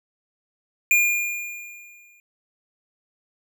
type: tone with exponential decay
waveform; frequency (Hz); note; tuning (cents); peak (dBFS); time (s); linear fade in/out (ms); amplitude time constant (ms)
square; 2417; D7; +49; -14; 0.91-2.2; 1; 280
effects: none